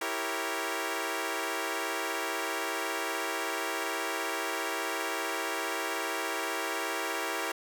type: chord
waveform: 10% pulse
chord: E diminished seventh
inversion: none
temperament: equal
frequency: 329.6 / 392 / 466.2 / 554.4 Hz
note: E4 / G4 / Bb4 / Db5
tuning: 0 / 0 / 0 / 0 cents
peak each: -28 / -28 / -28 / -30 dBFS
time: 0.01-7.52 s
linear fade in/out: 5 ms
effects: none